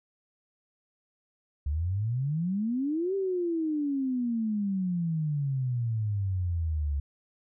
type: exponential two-way sweep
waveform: sine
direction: up then down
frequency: 69.5 to 396 to 69.5 Hz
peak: -26 dBFS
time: 1.66-7 s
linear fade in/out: 5 ms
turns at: 3.15 s
effects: none